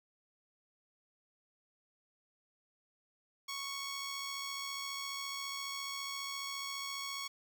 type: tone with amplitude modulation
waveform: 10% pulse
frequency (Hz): 1108.7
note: C#6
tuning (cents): 0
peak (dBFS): -29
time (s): 3.48-7.28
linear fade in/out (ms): 10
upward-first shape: sine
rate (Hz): 74.6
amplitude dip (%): 30
effects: none